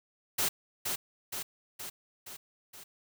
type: noise with echo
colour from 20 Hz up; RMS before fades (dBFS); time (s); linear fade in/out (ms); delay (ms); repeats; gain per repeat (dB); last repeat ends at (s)
white; -29; 0.38-0.49; 10; 470; 5; -4; 2.84
effects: none